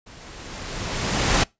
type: noise with level ramp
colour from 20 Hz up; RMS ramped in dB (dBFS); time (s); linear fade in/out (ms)
pink; -45 to -17; 0.06-1.44; 10
effects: noise-tail reverb RT60 0.2 s tail -24 dB re dry + resampled to 16000 Hz